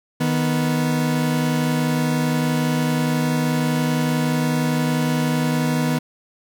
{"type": "tone pair together", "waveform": "40% pulse", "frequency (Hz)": [155.83, 246.8], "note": ["D#3", "B3"], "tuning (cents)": [3, -1], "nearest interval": "minor sixth", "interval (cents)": 796, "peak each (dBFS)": -20, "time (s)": [0.2, 5.99], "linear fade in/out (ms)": 10, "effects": []}